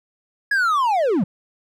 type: linear sweep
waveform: triangle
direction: down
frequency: 1693 to 154.5 Hz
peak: -14 dBFS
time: 0.51-1.24 s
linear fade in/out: 5 ms
effects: none